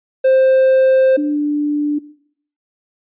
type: tone pair in turn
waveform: triangle / sine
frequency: 525 / 294.6 Hz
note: C5 / D4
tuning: +6 / +6 cents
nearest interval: minor seventh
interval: 1000 cents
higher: first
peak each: -7 / -14 dBFS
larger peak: first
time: 0.24-1.17 / 1.17-1.99 s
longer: first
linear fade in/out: 10 ms
effects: noise-tail reverb RT60 0.6 s tail -17 dB re dry + resampled to 8000 Hz